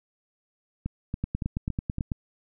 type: two click trains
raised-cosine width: 5 ms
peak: -15 / -17 dBFS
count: 9 / 5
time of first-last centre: 1.24-2.118 / 0.86-1.984 s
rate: 9.11 / 3.56 Hz
effects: none